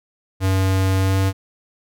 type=tone with pitch glide; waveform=square; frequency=95.2 to 96.19 Hz; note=F#2 to G2; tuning=+50 to -32 cents; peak=-16 dBFS; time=0.4-1.33 s; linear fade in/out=50 ms; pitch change=+18 cents; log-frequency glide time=0.99-1.18 s; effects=none